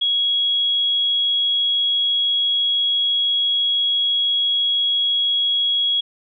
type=tone; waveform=sine; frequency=3322 Hz; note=G#7; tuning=in tune; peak=-16 dBFS; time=0.01-6.01 s; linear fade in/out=10 ms; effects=none